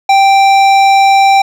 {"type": "tone with hard clipping", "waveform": "sine", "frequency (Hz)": 784, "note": "G5", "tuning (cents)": 0, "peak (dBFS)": -6, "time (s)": [0.09, 1.42], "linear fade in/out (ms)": 5, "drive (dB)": 13, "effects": []}